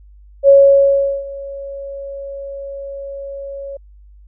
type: tone with ADSR envelope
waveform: sine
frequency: 554.4 Hz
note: C#5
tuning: in tune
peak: -3 dBFS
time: 0.43-3.77 s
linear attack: 55 ms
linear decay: 750 ms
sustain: -22 dB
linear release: 5 ms
effects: added 50 Hz sine -40 dBFS peak until 4.27 s